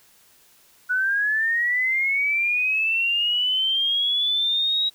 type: linear sweep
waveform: sine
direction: up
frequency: 1468 to 3842 Hz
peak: -19 dBFS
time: 0.89-4.9 s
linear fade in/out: 20 ms
effects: white hiss -56 dBFS RMS until 4.94 s